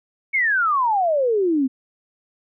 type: exponential sweep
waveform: sine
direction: down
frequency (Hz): 2246 to 252.5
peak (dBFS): -16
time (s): 0.33-1.68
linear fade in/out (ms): 20
effects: none